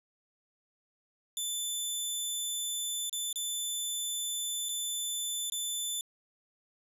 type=tone with dropouts; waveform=15% pulse; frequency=3520 Hz; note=A7; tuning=in tune; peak=-25 dBFS; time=1.37-6.01 s; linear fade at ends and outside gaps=1 ms; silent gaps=3.096-3.128 / 3.328-3.358 / 4.687-4.691 / 5.499-5.521 s; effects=resampled to 32000 Hz + 11-bit